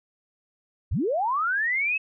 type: linear sweep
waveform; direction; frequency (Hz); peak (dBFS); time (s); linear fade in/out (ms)
sine; up; 45.57 to 2623; -22; 0.91-1.98; 10
effects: none